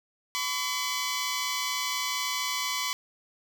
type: tone pair together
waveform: 10% pulse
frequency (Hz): 1014 / 1138.2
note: B5 / C#6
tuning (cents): +45 / +45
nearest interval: major second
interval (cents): 200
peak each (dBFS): -22 / -23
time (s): 0.35-2.93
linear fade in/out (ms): 0
effects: none